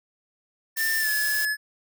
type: tone with pitch glide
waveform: square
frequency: 1789 to 1710.2 Hz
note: A6 to A6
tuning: +28 to -50 cents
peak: -24 dBFS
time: 0.76-1.57 s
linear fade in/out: 50 ms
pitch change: -78 cents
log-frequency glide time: 0.99-1.09 s
type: noise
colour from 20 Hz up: blue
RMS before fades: -30 dBFS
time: 0.77-1.45 s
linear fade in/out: 0 ms
effects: none